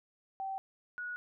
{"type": "tone pair in turn", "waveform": "sine", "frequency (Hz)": [773, 1459.2], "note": ["G5", "F#6"], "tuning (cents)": [-24, -24], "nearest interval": "major seventh", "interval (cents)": 1100, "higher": "second", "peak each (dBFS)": [-35, -37], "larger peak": "first", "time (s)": [[0.4, 0.58], [0.98, 1.16]], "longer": "neither", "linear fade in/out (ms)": 0, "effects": []}